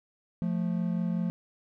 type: tone pair together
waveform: triangle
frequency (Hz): 174.74 / 220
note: F3 / A3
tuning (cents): +1 / 0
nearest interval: major third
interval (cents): 399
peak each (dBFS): -26 / -30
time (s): 0.42-1.3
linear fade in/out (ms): 0
effects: none